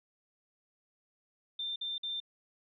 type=tone bursts; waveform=sine; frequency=3584 Hz; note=A7; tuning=31 cents sharp; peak=-34 dBFS; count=3; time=1.59-2.202 s; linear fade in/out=5 ms; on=170 ms; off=51 ms; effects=none